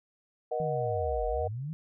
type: chord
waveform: sine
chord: D# minor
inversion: second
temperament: equal with one note detuned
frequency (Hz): 476.8 / 622.3 / 740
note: A#4 / D#5 / F#5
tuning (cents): +39 / 0 / 0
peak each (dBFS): -32 / -33 / -34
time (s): 0.51-1.48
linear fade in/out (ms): 10
type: linear two-way sweep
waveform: sine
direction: down then up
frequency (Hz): 164.81 to 41.2 to 164.81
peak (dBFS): -33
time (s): 0.6-1.73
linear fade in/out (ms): 0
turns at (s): 1.27
effects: none